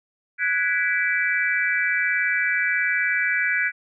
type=chord; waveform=sine; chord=G# half-diminished seventh; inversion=third; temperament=equal with one note detuned; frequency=1480 / 1661.2 / 1975.5 / 2317 Hz; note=F#6 / G#6 / B6 / D7; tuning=0 / 0 / 0 / -24 cents; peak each=-25 dBFS; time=0.38-3.72 s; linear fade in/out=50 ms; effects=none